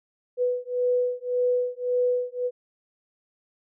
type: beating tone pair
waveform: sine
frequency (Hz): 493.9 / 495.7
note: B4 / B4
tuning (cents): 0 / +6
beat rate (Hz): 1.8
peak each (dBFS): -25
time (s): 0.37-2.51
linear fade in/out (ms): 50
effects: none